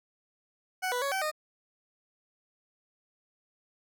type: tone with pitch steps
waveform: 20% pulse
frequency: 744 / 492.8 / 557 / 768 / 614 Hz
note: F#5 / B4 / C#5 / G5 / D#5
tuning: +9 / -4 / +8 / -36 / -23 cents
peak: -24 dBFS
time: 0.82-1.315 s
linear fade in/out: 20 ms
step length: 99 ms
effects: none